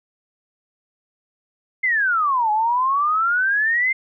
sine exponential two-way sweep, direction down then up, 2116 to 837 to 2116 Hz, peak -16 dBFS, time 1.83-3.93 s, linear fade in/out 10 ms, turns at 2.51 s, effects none

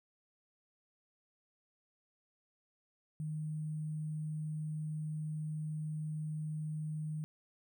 sine tone with sample-and-hold, 154.4 Hz, D#3, 13 cents flat, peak -36 dBFS, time 3.2-7.24 s, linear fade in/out 0 ms, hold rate 8820 Hz, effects none

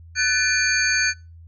sine tone cluster, 1502 / 1746 / 2401 / 4511 / 6430 Hz, F#6 / A6 / D7 / C#8 / G8, +26 / -14 / +38 / +29 / +43 cents, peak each -22 / -24 / -25 / -24 / -25 dBFS, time 0.15-1.14 s, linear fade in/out 50 ms, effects noise-tail reverb RT60 0.3 s tail -24 dB re dry + added 83 Hz sine -41 dBFS peak until 1.47 s

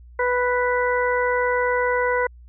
harmonic tone, 493.9 Hz, B4, in tune, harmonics 1 / 2 / 3 / 4, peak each -21 / -24 / -26 / -27 dBFS, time 0.19-2.27 s, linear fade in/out 5 ms, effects added 60 Hz sine -42 dBFS peak until 2.48 s

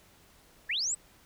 sine linear sweep, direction up, 1623 to 8200 Hz, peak -28 dBFS, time 0.69-0.95 s, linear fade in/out 10 ms, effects pink hiss -60 dBFS RMS until 1.25 s

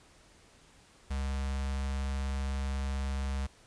square tone with notch filter, 67.9 Hz, C#2, 35 cents flat, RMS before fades -33 dBFS, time 1.1-3.47 s, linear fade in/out 10 ms, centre 360 Hz, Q 1.1, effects pink hiss -60 dBFS RMS until 3.66 s + resampled to 22050 Hz

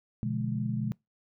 sine chord, B diminished seventh, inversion none, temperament equal with one note detuned, 123.47 / 146.83 / 174.61 / 211.6 Hz, B2 / D3 / F3 / Ab3, 0 / 0 / 0 / +33 cents, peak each -32 / -36 / -38 / -32 dBFS, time 0.23-0.92 s, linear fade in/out 0 ms, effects noise-tail reverb RT60 0.2 s tail -25 dB re dry

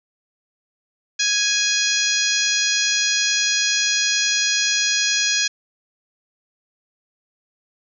harmonic tone, 830.6 Hz, G#5, in tune, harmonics 2 / 3 / 4 / 5 / 6 / 7 / 8, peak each -25 / -25 / -25 / -25 / -25 / -25 / -25 dBFS, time 1.19-5.48 s, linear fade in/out 10 ms, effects none

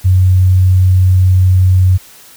sine tone, 92.5 Hz, F#2, in tune, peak -5 dBFS, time 0.04-1.98 s, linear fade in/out 20 ms, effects white hiss -39 dBFS RMS until 2.36 s

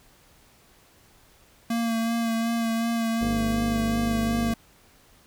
square tone with vibrato, 229.4 Hz, A#3, 28 cents flat, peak -24 dBFS, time 1.7-4.54 s, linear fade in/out 5 ms, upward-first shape sine, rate 2.7 Hz, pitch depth 22 cents each way
harmonic tone, 50.9 Hz, G#1, 34 cents flat, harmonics 1 / 2 / 3 / 4 / 5 / 6 / 8 / 9 / 10, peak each -32 / -35 / -37 / -38 / -39 / -40 / -41 / -42 / -42 dBFS, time 3.21-4.53 s, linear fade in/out 5 ms
effects pink hiss -57 dBFS RMS until 5.26 s

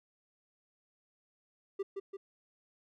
triangle tone with echo, 393 Hz, G4, 4 cents sharp, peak -30 dBFS, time 1.79-1.83 s, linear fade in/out 10 ms, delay 170 ms, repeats 2, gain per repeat -4 dB, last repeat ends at 2.17 s, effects none

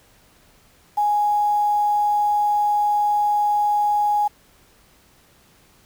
sine tone with quantisation, 830.6 Hz, G#5, in tune, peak -16 dBFS, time 0.97-4.28 s, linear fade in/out 10 ms, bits 7, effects pink hiss -55 dBFS RMS until 5.85 s

